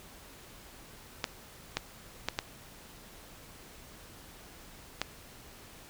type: clicks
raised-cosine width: 0.2 ms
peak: -12 dBFS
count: 5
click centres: 1.242 / 1.77 / 2.286 / 2.389 / 5.016 s
effects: pink hiss -52 dBFS RMS until 5.89 s